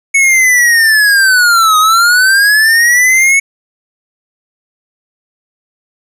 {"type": "linear two-way sweep", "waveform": "square", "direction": "down then up", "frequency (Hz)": [2217, 1244.5, 2217], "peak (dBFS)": -6, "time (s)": [0.14, 3.4], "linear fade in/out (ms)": 10, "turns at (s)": 1.78, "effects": ["resampled to 32000 Hz", "8-bit"]}